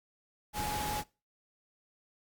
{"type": "tone in noise", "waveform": "sine", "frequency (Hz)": 840, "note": "G#5", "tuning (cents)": 19, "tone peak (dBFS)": -35, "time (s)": [0.53, 1.04], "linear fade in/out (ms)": 50, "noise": "pink", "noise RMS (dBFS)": -37, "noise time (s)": [0.53, 1.04], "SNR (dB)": -1, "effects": ["noise-tail reverb RT60 0.3 s tail -22 dB re dry", "Opus 48 kbps"]}